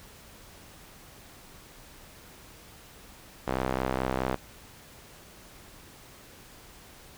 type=tone with band-pass filter; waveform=sawtooth; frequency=64.7 Hz; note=C2; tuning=19 cents flat; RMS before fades=-30 dBFS; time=3.47-4.36 s; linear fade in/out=10 ms; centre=770 Hz; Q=0.69; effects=pink hiss -51 dBFS RMS until 7.17 s